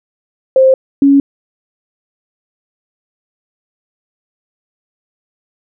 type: tone pair in turn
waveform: sine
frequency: 526 / 278.6 Hz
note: C5 / C#4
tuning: +9 / +9 cents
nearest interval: major seventh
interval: 1100 cents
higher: first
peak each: -4 dBFS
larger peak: neither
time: 0.56-0.74 / 1.02-1.2 s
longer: neither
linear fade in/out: 2 ms
effects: none